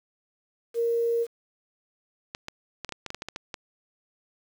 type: tone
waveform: sine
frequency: 466.2 Hz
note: A#4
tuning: in tune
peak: -22 dBFS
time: 0.74-1.27 s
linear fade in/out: 50 ms
type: clicks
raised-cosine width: 0.2 ms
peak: -17 dBFS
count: 12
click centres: 2.349 / 2.484 / 2.847 / 2.892 / 2.923 / 3.063 / 3.104 / 3.146 / 3.221 / 3.286 / 3.361 / 3.542 s
effects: 8-bit